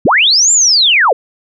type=linear two-way sweep; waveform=sine; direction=up then down; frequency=98.4 to 7420 to 407.1 Hz; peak=-6 dBFS; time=0.05-1.13 s; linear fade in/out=5 ms; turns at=0.52 s; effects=none